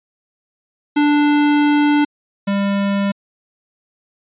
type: tone pair in turn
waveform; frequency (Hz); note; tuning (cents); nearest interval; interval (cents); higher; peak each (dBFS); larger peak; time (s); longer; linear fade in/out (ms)
square; 293.7 / 199.45; D4 / G3; 0 / +30; perfect fifth; 670; first; -12 / -16; first; 0.96-2.05 / 2.47-3.12; first; 10
effects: resampled to 8000 Hz